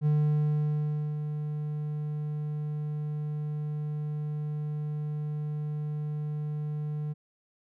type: tone with ADSR envelope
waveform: triangle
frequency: 150 Hz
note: D3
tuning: 37 cents sharp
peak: -19 dBFS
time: 0.01-7.14 s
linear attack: 50 ms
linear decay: 1100 ms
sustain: -9 dB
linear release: 22 ms
effects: none